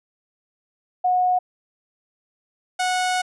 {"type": "tone pair in turn", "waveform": ["sine", "sawtooth"], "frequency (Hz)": [729, 734.1], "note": ["F#5", "F#5"], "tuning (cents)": [-26, -14], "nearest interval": "unison", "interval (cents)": 12, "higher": "second", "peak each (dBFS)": -16, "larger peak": "neither", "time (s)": [[1.04, 1.39], [2.79, 3.22]], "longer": "second", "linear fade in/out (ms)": 10, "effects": ["resampled to 24000 Hz"]}